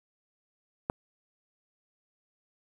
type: click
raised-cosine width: 1 ms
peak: -14 dBFS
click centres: 0.899 s
effects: 8-bit

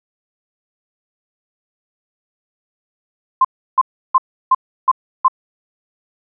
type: tone bursts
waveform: sine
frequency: 1046.5 Hz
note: C6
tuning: in tune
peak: -7 dBFS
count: 6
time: 3.41-5.282 s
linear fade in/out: 5 ms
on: 37 ms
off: 330 ms
effects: none

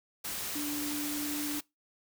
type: tone in noise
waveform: sine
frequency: 294.2 Hz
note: D4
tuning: 3 cents sharp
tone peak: -34 dBFS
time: 0.55-1.6 s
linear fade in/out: 10 ms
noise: white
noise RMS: -37 dBFS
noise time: 0.24-1.61 s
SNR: 0 dB
effects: noise-tail reverb RT60 0.2 s tail -23 dB re dry

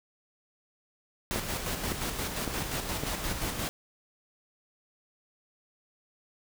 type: noise with tremolo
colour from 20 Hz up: pink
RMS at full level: -32 dBFS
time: 1.31-3.69 s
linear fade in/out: 0 ms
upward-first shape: square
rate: 5.7 Hz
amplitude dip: 40%
type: click train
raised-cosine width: 2 ms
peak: -19 dBFS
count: 4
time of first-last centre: 1.36-3.036 s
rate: 1.79 Hz
effects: none

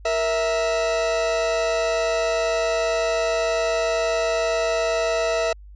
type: tone pair together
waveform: 40% pulse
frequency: 466.2 / 655.6 Hz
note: A#4 / E5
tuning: 0 / -10 cents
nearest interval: tritone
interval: 590 cents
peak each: -25 / -20 dBFS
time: 0.05-5.53 s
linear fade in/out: 5 ms
effects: added 50 Hz sine -40 dBFS peak until 5.75 s + resampled to 16000 Hz

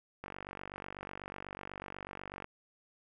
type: click train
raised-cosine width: 0.5 ms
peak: -27 dBFS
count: 107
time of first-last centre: 0.24-2.444 s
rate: 48.1 Hz
effects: none

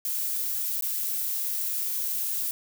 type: noise with dropouts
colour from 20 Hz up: violet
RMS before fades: -29 dBFS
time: 0.05-2.51 s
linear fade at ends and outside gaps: 1 ms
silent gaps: 0.81-0.823 s
effects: none

